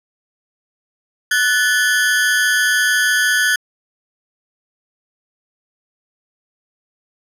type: ring-modulated tone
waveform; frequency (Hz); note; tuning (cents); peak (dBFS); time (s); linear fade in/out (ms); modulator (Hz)
40% pulse; 1613; G6; +49; -9; 1.31-3.56; 5; 127
effects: resampled to 32000 Hz + 8-bit